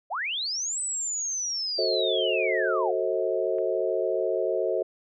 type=linear two-way sweep; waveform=sine; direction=up then down; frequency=559 to 8100 to 616 Hz; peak=-27 dBFS; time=0.1-2.93 s; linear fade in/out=20 ms; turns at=0.81 s
type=chord; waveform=sine; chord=F# diminished seventh; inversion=none; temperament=just; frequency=370 / 444 / 532.8 / 639.4 Hz; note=F#4 / A4 / C5 / Eb5; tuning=0 / +16 / +31 / +47 cents; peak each=-29 dBFS; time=1.78-4.83 s; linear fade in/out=10 ms
type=click; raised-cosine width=0.5 ms; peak=-34 dBFS; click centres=3.585 s
effects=none